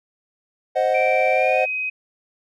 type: chord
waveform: triangle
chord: C diminished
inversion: none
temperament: equal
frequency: 523.3 / 622.3 / 740 Hz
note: C5 / Eb5 / Gb5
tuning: 0 / 0 / 0 cents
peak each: -19 dBFS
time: 0.75-1.66 s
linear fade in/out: 20 ms
type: tone with pitch glide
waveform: sine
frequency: 2338 to 2520 Hz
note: D7 to D#7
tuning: -8 to +21 cents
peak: -22 dBFS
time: 0.94-1.9 s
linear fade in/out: 10 ms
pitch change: +129 cents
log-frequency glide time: 1.32-1.63 s
effects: none